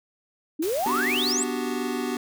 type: exponential sweep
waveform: sine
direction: up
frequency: 290.4 to 8420 Hz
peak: -23 dBFS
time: 0.59-1.44 s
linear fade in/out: 10 ms
type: noise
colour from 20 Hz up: white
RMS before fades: -36 dBFS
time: 0.62-1.33 s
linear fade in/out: 5 ms
type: chord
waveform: square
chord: G major seventh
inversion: first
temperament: equal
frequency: 246.9 / 293.7 / 370 / 392 Hz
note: B3 / D4 / F#4 / G4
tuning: 0 / 0 / 0 / 0 cents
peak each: -30 / -34 / -33 / -34 dBFS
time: 0.86-2.17 s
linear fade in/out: 2 ms
effects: none